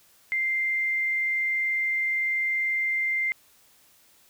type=tone; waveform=sine; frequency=2093 Hz; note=C7; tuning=in tune; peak=-23 dBFS; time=0.32-3.32 s; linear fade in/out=0 ms; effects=white hiss -59 dBFS RMS until 4.29 s